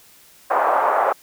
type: band-pass noise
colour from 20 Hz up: pink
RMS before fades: -18 dBFS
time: 0.5-1.13 s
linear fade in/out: 10 ms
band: 620 to 1200 Hz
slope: 24 dB/octave
effects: white hiss -50 dBFS RMS until 1.22 s